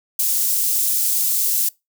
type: high-pass noise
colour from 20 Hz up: white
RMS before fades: -19 dBFS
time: 0.19-1.69 s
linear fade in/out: 5 ms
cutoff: 7400 Hz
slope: 12 dB/octave
effects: noise-tail reverb RT60 0.2 s tail -23 dB re dry